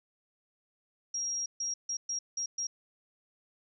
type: tone bursts at uneven times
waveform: sine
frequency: 5630 Hz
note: F8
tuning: 13 cents sharp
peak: -31 dBFS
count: 6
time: 1.14-1.46 / 1.6-1.74 / 1.89-1.97 / 2.09-2.19 / 2.37-2.46 / 2.58-2.67 s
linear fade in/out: 5 ms
effects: none